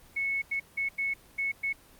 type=tone bursts at uneven times; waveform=sine; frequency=2201 Hz; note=C#7; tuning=13 cents flat; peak=-27 dBFS; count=6; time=0.16-0.42 / 0.51-0.6 / 0.77-0.89 / 0.98-1.14 / 1.38-1.52 / 1.63-1.73 s; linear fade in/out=10 ms; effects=pink hiss -56 dBFS RMS until 1.99 s + Opus 24 kbps